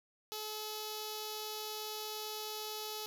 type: tone with notch filter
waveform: 5% pulse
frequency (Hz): 428.8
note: A4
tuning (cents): -45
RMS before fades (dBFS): -42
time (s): 0.32-3.06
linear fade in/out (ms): 0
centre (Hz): 1900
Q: 0.76
effects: none